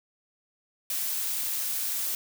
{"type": "noise", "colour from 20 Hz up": "blue", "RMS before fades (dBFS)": -30, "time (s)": [0.9, 2.15], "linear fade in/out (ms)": 2, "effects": []}